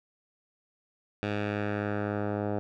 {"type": "tone with low-pass filter sweep", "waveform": "10% pulse", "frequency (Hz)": 103.5, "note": "G#2", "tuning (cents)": -5, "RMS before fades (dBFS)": -31, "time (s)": [1.23, 2.59], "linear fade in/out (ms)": 0, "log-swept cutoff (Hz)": [3000, 850], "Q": 1.4, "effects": []}